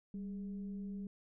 sine tone with frequency modulation, 196.3 Hz, G3, 3 cents sharp, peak -40 dBFS, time 0.14-1.07 s, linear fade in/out 2 ms, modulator 221 Hz, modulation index 0.29, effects none

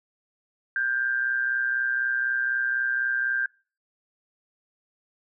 sine tone with amplitude modulation, 1583 Hz, G6, 17 cents sharp, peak -20 dBFS, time 0.76-3.46 s, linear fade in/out 2 ms, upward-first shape sine, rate 124 Hz, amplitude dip 60%, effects noise-tail reverb RT60 0.4 s tail -26 dB re dry

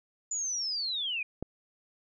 sine linear sweep, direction down, 7040 to 2388 Hz, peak -30 dBFS, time 0.31-1.23 s, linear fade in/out 5 ms
click, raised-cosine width 2 ms, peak -21 dBFS, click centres 1.426 s
effects none

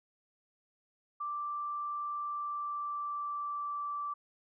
sine tone with pitch glide, 1174.7 to 1164.6 Hz, D6 to D6, 0 to -15 cents, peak -34 dBFS, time 1.2-4.14 s, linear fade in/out 10 ms, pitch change -15 cents, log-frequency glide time 2.19-3.86 s, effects none

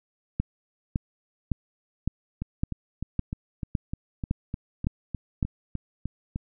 two click trains, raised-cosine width 5 ms, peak -18 / -12 dBFS, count 14 / 10, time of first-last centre 2.42-6.359 / 0.4-5.428 s, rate 3.3 / 1.79 Hz, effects none

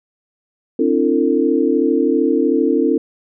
sine tone cluster, 263.4 / 296.3 / 339.1 / 450.6 Hz, C4 / D4 / E4 / A4, +12 / +15 / +49 / +41 cents, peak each -18 dBFS, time 0.79-2.98 s, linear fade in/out 5 ms, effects none

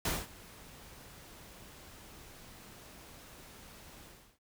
pink noise with ADSR envelope, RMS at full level -31 dBFS, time 0.05-4.39 s, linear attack 4 ms, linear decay 210 ms, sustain -22 dB, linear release 350 ms, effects none

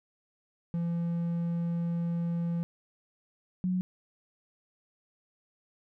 triangle / sine tone pair in turn, 170 / 183.09 Hz, F3 / F#3, -46 / -18 cents, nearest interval minor second, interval 128 cents, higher second, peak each -26 dBFS, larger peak neither, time 0.74-2.63 / 3.64-3.81 s, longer first, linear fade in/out 0 ms, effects none

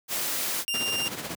white noise, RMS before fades -29 dBFS, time 0.08-0.65 s, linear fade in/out 50 ms
sawtooth tone, 2794 Hz, F7, in tune, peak -23 dBFS, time 0.68-1.08 s, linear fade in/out 0 ms
pink noise with tremolo, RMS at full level -31 dBFS, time 0.74-1.35 s, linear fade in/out 0 ms, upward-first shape triangle, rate 16 Hz, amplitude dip 65%
effects high-pass 150 Hz 12 dB/octave

